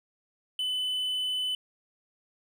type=tone; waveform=triangle; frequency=3011 Hz; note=F#7; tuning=30 cents sharp; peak=-26 dBFS; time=0.59-1.55 s; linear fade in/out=2 ms; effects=none